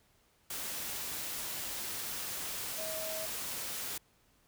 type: tone in noise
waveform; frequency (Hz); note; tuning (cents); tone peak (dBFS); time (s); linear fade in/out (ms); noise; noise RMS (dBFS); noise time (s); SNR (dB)
sine; 637; D#5; +41; -40; 2.78-3.26; 5; white; -39; 0.5-3.98; -4
effects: pink hiss -69 dBFS RMS until 4.47 s